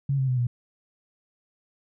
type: tone with pitch steps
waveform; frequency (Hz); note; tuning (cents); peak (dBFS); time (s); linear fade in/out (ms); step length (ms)
sine; 138.59 / 132.64 / 126.94 / 121.49; C#3 / C3 / B2 / B2; 0 / +24 / +48 / -28; -21; 0.09-0.47; 5; 95
effects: none